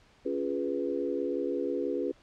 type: chord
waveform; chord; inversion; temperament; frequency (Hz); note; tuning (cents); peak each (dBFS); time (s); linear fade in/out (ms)
sine; C# dominant seventh; none; equal with one note detuned; 278.8 / 349.2 / 415.3 / 493.9; C#4 / E#4 / G#4 / B4; +10 / 0 / 0 / 0; -34; 0.25-2.12; 10
effects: pink hiss -61 dBFS RMS until 2.22 s + low-pass 5000 Hz 12 dB/octave